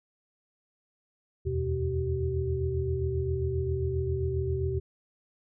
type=tone cluster; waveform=sine; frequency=80.4 / 87.9 / 124.9 / 383.9 Hz; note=E2 / F2 / B2 / G4; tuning=-43 / +12 / +20 / -36 cents; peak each=-31 / -35 / -32 / -31 dBFS; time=1.45-4.8 s; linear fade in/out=20 ms; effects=none